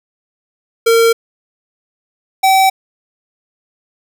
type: tone pair in turn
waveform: square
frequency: 458.5 / 767.3 Hz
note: A#4 / G5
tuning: -29 / -37 cents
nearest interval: major sixth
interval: 892 cents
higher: second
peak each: -8 dBFS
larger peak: neither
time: 0.86-1.13 / 2.43-2.7 s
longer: neither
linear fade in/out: 10 ms
effects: none